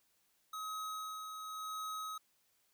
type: tone with tremolo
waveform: square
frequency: 1271 Hz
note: D#6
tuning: 36 cents sharp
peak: -40 dBFS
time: 0.53-2.18 s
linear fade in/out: 5 ms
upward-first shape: sine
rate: 0.93 Hz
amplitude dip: 40%
effects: white hiss -75 dBFS RMS until 2.73 s